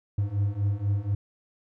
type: beating tone pair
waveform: triangle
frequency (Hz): 98.9 / 103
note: G2 / G#2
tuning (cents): +16 / -14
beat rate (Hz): 4.1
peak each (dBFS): -26 / -24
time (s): 0.18-1.15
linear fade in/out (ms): 5
effects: none